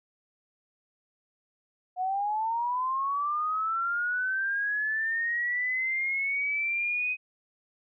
sine linear sweep, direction up, 722 to 2518 Hz, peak -26 dBFS, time 1.96-7.17 s, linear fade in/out 50 ms, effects none

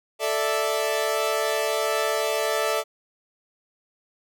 sawtooth chord, A suspended fourth, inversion none, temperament equal, 440 / 587.3 / 659.3 Hz, A4 / D5 / E5, 0 / 0 / 0 cents, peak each -23 dBFS, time 0.19-2.84 s, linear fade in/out 50 ms, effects none

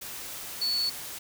sine tone in noise, 4438 Hz, C#8, 1 cent sharp, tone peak -25 dBFS, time 0.61-0.9 s, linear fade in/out 10 ms, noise white, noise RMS -39 dBFS, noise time 0.01-1.19 s, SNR +11 dB, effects none

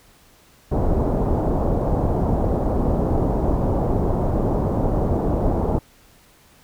pink low-pass noise, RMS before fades -20 dBFS, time 0.71-5.79 s, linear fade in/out 10 ms, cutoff 800 Hz, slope 24 dB/octave, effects pink hiss -53 dBFS RMS until 6.63 s

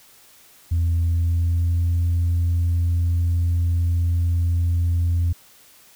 sine tone with pitch glide, 84 to 85.67 Hz, E2 to F2, +33 to -33 cents, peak -15 dBFS, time 0.71-5.33 s, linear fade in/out 10 ms, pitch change +34 cents, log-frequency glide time 0.91-1.84 s, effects tanh soft clip ceiling -15 dBFS + white hiss -51 dBFS RMS until 5.95 s

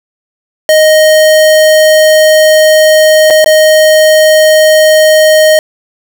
square tone with dropouts, 622.3 Hz, D#5, in tune, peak -3 dBFS, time 0.69-5.59 s, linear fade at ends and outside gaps 1 ms, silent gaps 3.302-3.306 / 3.444-3.46 s, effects none

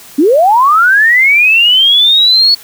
sine linear sweep, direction up, 260 to 4435 Hz, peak -4 dBFS, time 0.18-2.55 s, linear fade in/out 10 ms, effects white hiss -35 dBFS RMS until 2.63 s

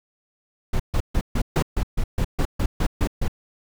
brown noise bursts, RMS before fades -20 dBFS, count 13, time 0.73-3.281 s, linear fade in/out 5 ms, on 67 ms, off 140 ms, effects none

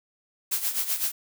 blue noise with tremolo, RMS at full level -25 dBFS, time 0.51-1.12 s, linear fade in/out 10 ms, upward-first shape sine, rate 7.9 Hz, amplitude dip 70%, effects none

